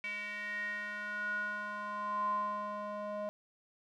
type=tone with band-pass filter sweep; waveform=square; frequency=207.7 Hz; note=G#3; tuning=in tune; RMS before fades=-38 dBFS; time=0.04-3.29 s; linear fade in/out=0 ms; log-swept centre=2300 to 730 Hz; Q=8.9; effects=none

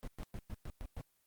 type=noise bursts; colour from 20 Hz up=brown; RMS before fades=-42 dBFS; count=7; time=0.03-1.012 s; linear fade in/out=0 ms; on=46 ms; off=110 ms; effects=white hiss -75 dBFS RMS until 1.26 s + Opus 24 kbps

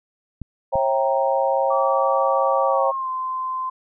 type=clicks; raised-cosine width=5 ms; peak=-19 dBFS; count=2; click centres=0.417 / 0.756 s
type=chord; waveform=sine; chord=C# diminished seventh; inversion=none; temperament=equal with one note detuned; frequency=541.7 / 659.3 / 784 / 932.3 Hz; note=C#5 / E5 / G5 / Bb5; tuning=-40 / 0 / 0 / 0 cents; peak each=-20 / -26 / -23 / -24 dBFS; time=0.72-2.92 s; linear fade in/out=20 ms
type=tone with pitch glide; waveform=sine; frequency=1149 to 1035.5 Hz; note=D6 to C6; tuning=-38 to -18 cents; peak=-23 dBFS; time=1.7-3.7 s; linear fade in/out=10 ms; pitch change=-180 cents; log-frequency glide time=2.67-3.09 s
effects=none

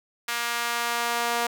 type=tone with high-pass filter sweep; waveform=sawtooth; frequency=236.4 Hz; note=A#3; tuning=24 cents sharp; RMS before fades=-27 dBFS; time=0.28-1.47 s; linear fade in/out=5 ms; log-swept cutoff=1500 to 710 Hz; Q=1.1; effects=none

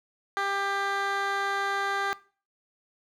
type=tone with band-pass filter; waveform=15% pulse; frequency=396.7 Hz; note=G4; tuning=21 cents sharp; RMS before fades=-28 dBFS; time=0.37-2.13 s; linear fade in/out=0 ms; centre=1500 Hz; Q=0.9; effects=noise-tail reverb RT60 0.4 s tail -20 dB re dry

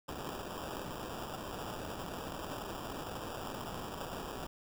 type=noise with sample-and-hold; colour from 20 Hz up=violet; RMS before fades=-42 dBFS; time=0.08-4.47 s; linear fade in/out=5 ms; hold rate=2100 Hz; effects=none

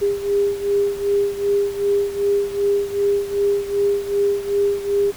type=beating tone pair; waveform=sine; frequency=402.2 / 404.8 Hz; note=G4 / G#4; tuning=+44 / -44 cents; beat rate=2.6 Hz; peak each=-18 / -22 dBFS; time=0.01-5.12 s; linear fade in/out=20 ms; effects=pink hiss -39 dBFS RMS until 5.16 s

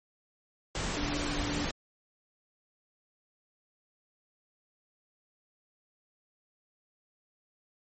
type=tone in noise; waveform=sine; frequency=291.6 Hz; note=D4; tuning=12 cents flat; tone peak=-35 dBFS; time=0.97-1.65 s; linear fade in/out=2 ms; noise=pink; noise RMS=-33 dBFS; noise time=0.75-1.71 s; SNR=-5 dB; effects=MP3 32 kbps

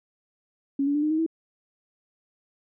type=tone with pitch steps; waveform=sine; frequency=277.2 / 286.1 / 295.4 / 304.9 / 314.8 / 324.9 Hz; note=C#4 / D4 / D4 / D#4 / D#4 / E4; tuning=0 / -45 / +10 / -35 / +20 / -25 cents; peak=-21 dBFS; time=0.79-1.264 s; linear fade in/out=5 ms; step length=79 ms; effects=none

